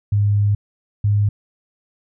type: tone pair in turn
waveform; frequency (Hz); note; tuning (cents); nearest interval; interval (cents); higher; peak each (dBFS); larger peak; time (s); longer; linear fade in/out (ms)
sine; 102.6 / 103.05; G#2 / G#2; -21 / -13; unison; 8; second; -13; neither; 0.12-0.55 / 1.04-1.29; first; 5
effects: none